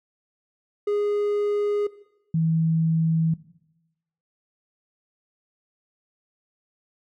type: tone pair in turn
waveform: triangle / sine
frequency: 412.7 / 162.18 Hz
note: G#4 / E3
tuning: -11 / -28 cents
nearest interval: octave + major third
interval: 1617 cents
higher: first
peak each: -19 dBFS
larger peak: neither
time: 0.87-1.87 / 2.34-3.34 s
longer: neither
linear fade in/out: 5 ms
effects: noise-tail reverb RT60 0.9 s tail -17 dB re dry